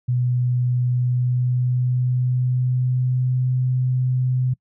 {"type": "tone with pitch glide", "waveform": "sine", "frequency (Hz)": [124, 127.41], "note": ["B2", "C3"], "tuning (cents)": [7, -46], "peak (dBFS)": -17, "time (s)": [0.08, 4.54], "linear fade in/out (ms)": 10, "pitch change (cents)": 47, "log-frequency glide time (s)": [0.9, 3.54], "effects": ["noise-tail reverb RT60 0.1 s tail -24 dB re dry"]}